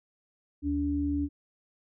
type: tone pair together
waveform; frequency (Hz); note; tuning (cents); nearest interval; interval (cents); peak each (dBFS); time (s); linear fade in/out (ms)
sine; 76.18 / 287.6; D#2 / D4; -36 / -36; octave + major seventh; 2300; -32 / -27; 0.62-1.29; 50
effects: none